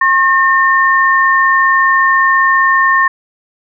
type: tone pair together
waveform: sine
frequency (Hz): 1079 / 1814.7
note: C#6 / A#6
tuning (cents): -47 / -47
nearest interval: major sixth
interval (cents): 900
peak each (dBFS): -10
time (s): 0.01-3.08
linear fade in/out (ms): 5
effects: none